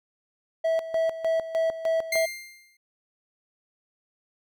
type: tone with tremolo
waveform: triangle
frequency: 652 Hz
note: E5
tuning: 19 cents flat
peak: -19 dBFS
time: 0.64-2.26 s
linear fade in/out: 10 ms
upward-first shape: square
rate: 3.3 Hz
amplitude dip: 75%
type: tone with exponential decay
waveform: sawtooth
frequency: 2100 Hz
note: C7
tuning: 6 cents sharp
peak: -20 dBFS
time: 2.12-2.77 s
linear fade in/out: 5 ms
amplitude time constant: 140 ms
effects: none